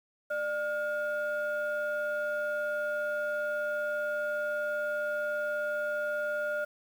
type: tone pair together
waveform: sine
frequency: 596.9 / 1422 Hz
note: D5 / F6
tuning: +28 / +31 cents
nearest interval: octave + minor third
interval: 1503 cents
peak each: -30 / -32 dBFS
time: 0.3-6.65 s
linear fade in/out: 10 ms
effects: tanh soft clip ceiling -24 dBFS + 9-bit